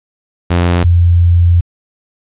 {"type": "tone pair in turn", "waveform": ["sawtooth", "sine"], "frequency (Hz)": [87.31, 86.56], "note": ["F2", "F2"], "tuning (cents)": [0, -15], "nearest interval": "unison", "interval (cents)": 15, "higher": "first", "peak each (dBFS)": -5, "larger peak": "neither", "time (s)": [[0.5, 0.84], [0.84, 1.61]], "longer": "second", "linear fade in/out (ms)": 10, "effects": ["resampled to 8000 Hz", "7-bit"]}